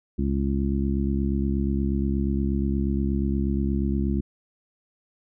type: harmonic tone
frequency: 68.4 Hz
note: C#2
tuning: 23 cents flat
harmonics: 1 / 2 / 3 / 4 / 5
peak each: -25 / -31 / -26 / -31 / -32 dBFS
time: 0.18-4.21 s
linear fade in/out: 10 ms
effects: none